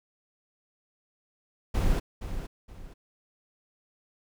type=noise with echo; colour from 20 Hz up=brown; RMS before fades=-24 dBFS; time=1.74-2 s; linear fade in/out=10 ms; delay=470 ms; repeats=2; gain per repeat=-10 dB; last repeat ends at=2.94 s; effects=none